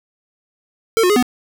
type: tone with pitch steps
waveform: square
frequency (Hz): 451.6 / 361.2 / 416.8 / 248.2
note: A4 / F#4 / G#4 / B3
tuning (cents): +45 / -42 / +6 / +9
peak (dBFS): -12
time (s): 0.97-1.226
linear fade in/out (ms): 0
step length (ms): 64
effects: none